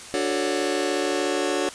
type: chord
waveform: sawtooth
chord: D major seventh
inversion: none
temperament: just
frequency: 293.7 / 367.1 / 440.5 / 550.6 Hz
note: D4 / F#4 / A4 / C#5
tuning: 0 / -14 / +2 / -12 cents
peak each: -24 / -22 / -25 / -24 dBFS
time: 0.14-1.69 s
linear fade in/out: 0 ms
effects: white hiss -40 dBFS RMS until 1.74 s + resampled to 22050 Hz